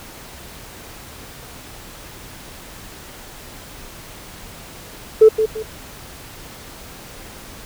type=tone with echo; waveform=sine; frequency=437.6 Hz; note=A4; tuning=9 cents flat; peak=-3 dBFS; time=5.21-5.29 s; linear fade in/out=10 ms; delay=170 ms; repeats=2; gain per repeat=-10 dB; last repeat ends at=5.63 s; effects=tanh soft clip ceiling 0 dBFS + pink hiss -38 dBFS RMS until 7.65 s